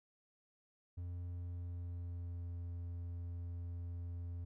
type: tone with pitch glide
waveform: triangle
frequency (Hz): 87.8 to 86.54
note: F2 to F2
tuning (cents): +10 to -15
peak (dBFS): -39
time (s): 0.97-4.45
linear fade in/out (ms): 10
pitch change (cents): -25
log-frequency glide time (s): 1.25-2.51
effects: none